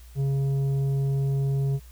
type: tone with tanh clipping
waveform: sine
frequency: 137.4 Hz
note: C#3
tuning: 15 cents flat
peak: -23 dBFS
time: 0.15-1.8 s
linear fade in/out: 50 ms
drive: 7 dB
effects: added 60 Hz sine -44 dBFS peak until 1.91 s + white hiss -56 dBFS RMS until 1.91 s